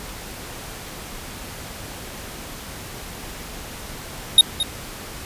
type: tone with echo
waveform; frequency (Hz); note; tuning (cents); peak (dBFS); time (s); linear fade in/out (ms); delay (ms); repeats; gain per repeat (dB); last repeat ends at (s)
square; 3729; A#7; 0; -6; 4.38-4.41; 2; 220; 1; -13; 4.63
effects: pink hiss -35 dBFS RMS until 5.25 s + resampled to 32000 Hz